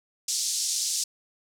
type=band-pass noise; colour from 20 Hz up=pink; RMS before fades=-28 dBFS; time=0.28-1.04 s; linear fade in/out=5 ms; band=4800 to 8700 Hz; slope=24 dB/octave; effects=none